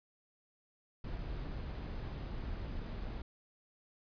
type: noise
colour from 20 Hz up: brown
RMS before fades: -41 dBFS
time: 1.04-3.22 s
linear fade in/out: 5 ms
effects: resampled to 11025 Hz